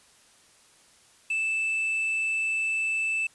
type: tone with quantisation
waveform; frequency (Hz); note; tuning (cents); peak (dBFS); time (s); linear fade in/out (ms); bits
triangle; 2637; E7; 0; -23; 1.3-3.27; 5; 8
effects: white hiss -58 dBFS RMS until 3.34 s + resampled to 24000 Hz